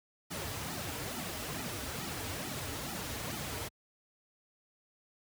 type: noise with flanger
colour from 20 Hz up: pink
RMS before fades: -39 dBFS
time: 0.3-3.69 s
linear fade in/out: 20 ms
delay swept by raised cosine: 1.8 to 5.8 ms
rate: 2.3 Hz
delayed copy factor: -0.95
effects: high-pass 60 Hz 12 dB/octave